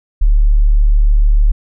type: tone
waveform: sine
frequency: 36.71 Hz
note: D1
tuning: in tune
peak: -6 dBFS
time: 0.21-1.52 s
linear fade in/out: 10 ms
effects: none